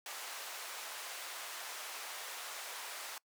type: band-pass noise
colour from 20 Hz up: pink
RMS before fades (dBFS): -45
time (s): 0.06-3.18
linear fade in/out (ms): 2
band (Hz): 770 to 16000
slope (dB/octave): 12
effects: noise-tail reverb RT60 0.1 s tail -24 dB re dry + high-pass 400 Hz 12 dB/octave